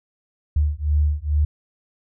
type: beating tone pair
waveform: sine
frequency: 73.42 / 75.72 Hz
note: D2 / D#2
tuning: 0 / -47 cents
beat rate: 2.3 Hz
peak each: -20 dBFS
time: 0.56-1.45 s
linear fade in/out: 5 ms
effects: none